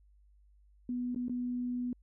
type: tone with dropouts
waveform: sine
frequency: 246.4 Hz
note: B3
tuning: 4 cents flat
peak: -32 dBFS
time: 0.89-1.93 s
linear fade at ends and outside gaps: 2 ms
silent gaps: 1.147-1.16 / 1.283-1.295 s
effects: added 50 Hz sine -60 dBFS peak until 2.02 s